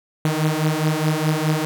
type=beating tone pair; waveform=sawtooth; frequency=153.1 / 157.9 Hz; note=D#3 / D#3; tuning=-28 / +26 cents; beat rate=4.8 Hz; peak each=-17 dBFS; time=0.25-1.65 s; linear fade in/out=0 ms; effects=none